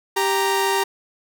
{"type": "tone pair together", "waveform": "sawtooth", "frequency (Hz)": [392, 932.3], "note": ["G4", "A#5"], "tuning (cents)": [0, 0], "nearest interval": "octave + minor third", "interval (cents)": 1500, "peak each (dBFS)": -17, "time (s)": [0.16, 0.84], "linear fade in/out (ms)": 10, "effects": []}